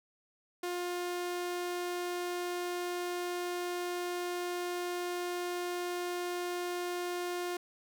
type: tone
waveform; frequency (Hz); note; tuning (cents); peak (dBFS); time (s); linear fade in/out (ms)
sawtooth; 354.2; F4; +24; -30; 0.63-7.57; 5
effects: none

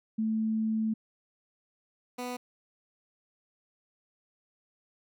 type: tone pair in turn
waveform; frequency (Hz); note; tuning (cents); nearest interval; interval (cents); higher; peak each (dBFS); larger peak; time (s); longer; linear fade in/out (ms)
sine / 15% pulse; 220 / 247.6; A3 / B3; 0 / +5; major second; 205; second; -26 / -28; first; 0.18-0.94 / 2.18-2.37; first; 10
effects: none

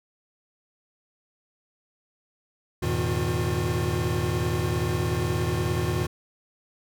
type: tone cluster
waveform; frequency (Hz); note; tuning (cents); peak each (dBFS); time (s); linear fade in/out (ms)
square; 83.3 / 105.8 / 122.7 / 159.3 / 357.7; E2 / G#2 / B2 / D#3 / F4; +19 / +33 / -11 / +41 / +41; -31; 2.82-6.07; 10
effects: none

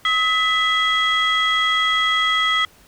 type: tone cluster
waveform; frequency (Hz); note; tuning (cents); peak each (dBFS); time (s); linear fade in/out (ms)
sine; 1278 / 1990 / 3287; D#6 / B6 / G#7; +46 / +13 / -19; -19; 0.05-2.65; 2
effects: tanh soft clip ceiling -10 dBFS + pink hiss -51 dBFS RMS until 2.87 s

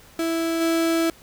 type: tone with level steps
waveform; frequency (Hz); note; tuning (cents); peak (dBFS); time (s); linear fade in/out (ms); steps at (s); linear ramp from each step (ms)
35% pulse; 329.6; E4; 0; -20 / -17; 0.19-1.1; 2; 0.6; 20
effects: pink hiss -50 dBFS RMS until 1.22 s

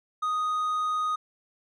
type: tone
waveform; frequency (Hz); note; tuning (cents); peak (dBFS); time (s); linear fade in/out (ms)
triangle; 1244.5; D#6; 0; -23; 0.22-1.16; 10
effects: resampled to 24000 Hz

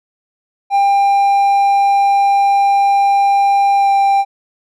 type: tone with pitch glide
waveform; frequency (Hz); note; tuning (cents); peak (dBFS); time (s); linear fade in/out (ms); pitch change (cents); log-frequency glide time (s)
triangle; 797 to 791.5; G5 to G5; +28 to +17; -7; 0.7-4.25; 50; -11; 3.77-3.9
effects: none

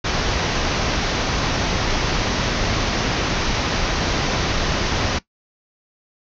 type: low-pass noise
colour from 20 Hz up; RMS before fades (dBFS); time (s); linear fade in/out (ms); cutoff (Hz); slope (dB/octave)
pink; -21; 0.04-5.19; 10; 6300; 96
effects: noise-tail reverb RT60 0.1 s tail -18 dB re dry

